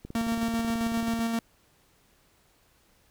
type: click train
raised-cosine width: 3 ms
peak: -26 dBFS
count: 22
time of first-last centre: 0.05-1.191 s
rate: 18.4 Hz
type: tone with tremolo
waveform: 45% pulse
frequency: 229.4 Hz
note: A#3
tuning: 28 cents flat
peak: -25 dBFS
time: 0.15-1.39 s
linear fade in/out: 2 ms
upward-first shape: square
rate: 7.6 Hz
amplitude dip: 30%
effects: pink hiss -64 dBFS RMS until 3.1 s